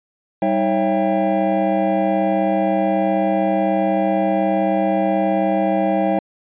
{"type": "tone cluster", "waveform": "triangle", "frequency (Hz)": [195.9, 314.9, 549, 665, 792], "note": ["G3", "D#4", "C#5", "E5", "G5"], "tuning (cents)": [-1, 21, -17, 15, 18], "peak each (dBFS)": -20, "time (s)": [0.42, 6.19], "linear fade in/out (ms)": 2, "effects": ["resampled to 8000 Hz"]}